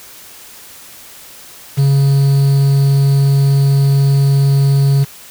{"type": "tone with quantisation", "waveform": "triangle", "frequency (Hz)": 138.59, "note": "C#3", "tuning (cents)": 0, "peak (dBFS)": -6, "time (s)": [1.77, 5.05], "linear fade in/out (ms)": 20, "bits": 5, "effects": ["white hiss -37 dBFS RMS until 5.3 s"]}